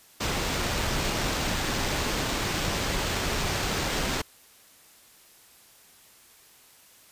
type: noise with sample-and-hold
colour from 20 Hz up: pink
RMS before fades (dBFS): -28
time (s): 0.2-4.22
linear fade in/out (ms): 10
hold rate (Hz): 11025
effects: white hiss -55 dBFS RMS until 7.11 s + resampled to 32000 Hz